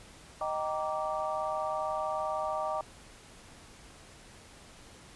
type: chord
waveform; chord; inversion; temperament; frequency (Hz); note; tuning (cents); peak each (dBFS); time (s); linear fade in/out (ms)
sine; Eb major seventh; none; just; 622.3 / 777.8 / 933.4 / 1166.7; Eb5 / G5 / Bb5 / D6; 0 / -14 / +2 / -12; -34 / -36 / -38 / -36; 0.41-2.81; 2
effects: pink hiss -53 dBFS RMS until 5.15 s + resampled to 24000 Hz